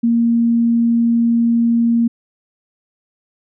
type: tone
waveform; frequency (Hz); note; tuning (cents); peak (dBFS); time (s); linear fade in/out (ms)
sine; 233.1; A#3; 0; -11; 0.03-2.08; 10
effects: none